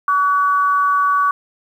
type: tone pair together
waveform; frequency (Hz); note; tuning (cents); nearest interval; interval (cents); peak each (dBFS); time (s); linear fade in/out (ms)
sine; 1137.6 / 1480; C#6 / F#6; +45 / 0; perfect fourth; 455; -13 / -21; 0.08-1.31; 2
effects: 8-bit